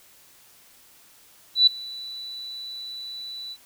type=tone with ADSR envelope; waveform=sine; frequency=3965 Hz; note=B7; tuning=6 cents sharp; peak=-10 dBFS; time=1.55-3.57 s; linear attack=120 ms; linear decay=6 ms; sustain=-23 dB; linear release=51 ms; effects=white hiss -54 dBFS RMS until 3.65 s